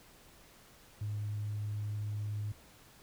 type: tone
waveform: sine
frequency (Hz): 104.7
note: G#2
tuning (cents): +15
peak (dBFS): -33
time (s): 1.01-2.52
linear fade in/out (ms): 5
effects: tanh soft clip ceiling -30 dBFS + pink hiss -59 dBFS RMS until 3.02 s